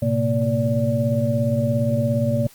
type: tone cluster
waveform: sine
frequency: 112.4 / 129.6 / 231.5 / 577 Hz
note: A2 / C3 / A#3 / D5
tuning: +37 / -16 / -12 / -31 cents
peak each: -23 dBFS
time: 0.02-2.47 s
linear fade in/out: 5 ms
effects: white hiss -49 dBFS RMS until 2.54 s + Opus 32 kbps